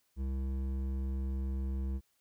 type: tone with hard clipping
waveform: triangle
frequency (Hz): 66.4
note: C2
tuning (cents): +26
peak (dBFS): -34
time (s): 0.16-2.01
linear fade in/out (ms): 50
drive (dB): 14
effects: white hiss -75 dBFS RMS until 2.2 s